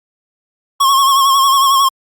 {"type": "tone with vibrato", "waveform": "square", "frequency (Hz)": 1090, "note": "C#6", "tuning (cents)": -29, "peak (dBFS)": -9, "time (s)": [0.8, 1.89], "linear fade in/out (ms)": 10, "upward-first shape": "sine", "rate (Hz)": 11, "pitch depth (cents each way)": 52, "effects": ["Opus 48 kbps"]}